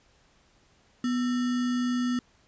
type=tone with sample-and-hold; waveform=sine; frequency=246.6 Hz; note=B3; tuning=2 cents flat; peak=-24 dBFS; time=1.04-2.19 s; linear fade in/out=2 ms; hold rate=1575 Hz; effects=pink hiss -63 dBFS RMS until 2.47 s + resampled to 16000 Hz